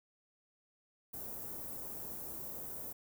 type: band-stop noise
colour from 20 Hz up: white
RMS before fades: -44 dBFS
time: 1.13-2.93 s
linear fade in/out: 10 ms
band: 630 to 16000 Hz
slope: 12 dB/octave
effects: none